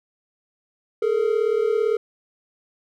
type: tone pair together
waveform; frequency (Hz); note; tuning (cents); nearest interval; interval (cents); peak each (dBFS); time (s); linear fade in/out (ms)
triangle; 420.8 / 458.6; G#4 / A#4; +23 / -28; minor second; 149; -19; 1.02-1.97; 5
effects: none